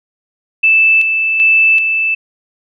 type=tone with tremolo; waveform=sine; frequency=2637 Hz; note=E7; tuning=in tune; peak=-6 dBFS; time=0.63-2.15 s; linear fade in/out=10 ms; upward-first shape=square; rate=1.3 Hz; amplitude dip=45%; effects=none